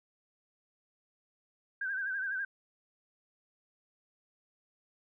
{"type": "tone with vibrato", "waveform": "sine", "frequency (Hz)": 1568, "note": "G6", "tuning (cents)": 0, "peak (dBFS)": -32, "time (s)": [1.81, 2.45], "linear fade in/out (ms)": 5, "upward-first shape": "sine", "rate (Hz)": 12, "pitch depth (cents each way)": 72, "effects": []}